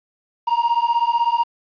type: beating tone pair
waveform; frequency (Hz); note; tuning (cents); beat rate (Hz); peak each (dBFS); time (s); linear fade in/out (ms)
triangle; 932.3 / 948.3; A#5 / A#5; 0 / +29; 16; -17; 0.47-1.44; 10
effects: resampled to 11025 Hz + 8-bit